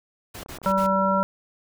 pink noise bursts, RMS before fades -38 dBFS, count 4, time 0.34-0.869 s, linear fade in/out 10 ms, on 97 ms, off 47 ms
click train, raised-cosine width 1 ms, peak -27 dBFS, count 26, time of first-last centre 0.43-1.209 s, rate 32.1 Hz
harmonic tone, 192.9 Hz, G3, 28 cents flat, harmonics 1 / 3 / 5 / 7, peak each -24 / -24 / -24 / -24 dBFS, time 0.66-1.23 s, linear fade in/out 0 ms
effects none

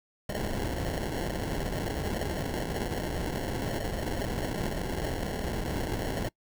pink noise with sample-and-hold, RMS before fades -32 dBFS, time 0.29-6.29 s, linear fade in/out 5 ms, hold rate 1225 Hz, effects noise-tail reverb RT60 0.1 s tail -24 dB re dry

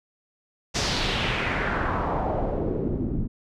pink noise with low-pass filter sweep, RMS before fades -26 dBFS, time 0.74-3.28 s, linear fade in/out 20 ms, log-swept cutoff 5800 to 210 Hz, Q 2.3, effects none

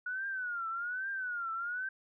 sine tone with vibrato, 1456 Hz, F#6, 28 cents flat, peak -34 dBFS, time 0.06-1.89 s, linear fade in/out 5 ms, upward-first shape triangle, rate 1.2 Hz, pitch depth 170 cents each way, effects none

